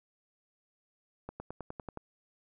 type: accelerating click train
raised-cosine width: 1 ms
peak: -26 dBFS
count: 8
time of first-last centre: 1.29-1.974 s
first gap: 110 ms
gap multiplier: 0.96
effects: none